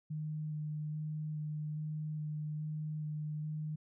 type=tone with vibrato; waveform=sine; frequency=152.7 Hz; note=D#3; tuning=32 cents flat; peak=-36 dBFS; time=0.1-3.76 s; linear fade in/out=10 ms; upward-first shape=square; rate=1.2 Hz; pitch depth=10 cents each way; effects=none